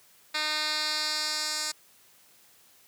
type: tone with band-pass filter sweep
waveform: 10% pulse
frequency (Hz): 305.6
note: D#4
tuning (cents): -31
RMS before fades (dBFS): -30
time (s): 0.34-1.72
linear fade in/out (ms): 10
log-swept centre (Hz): 3400 to 6400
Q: 1.9
effects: white hiss -59 dBFS RMS until 2.87 s + high-pass 80 Hz 12 dB/octave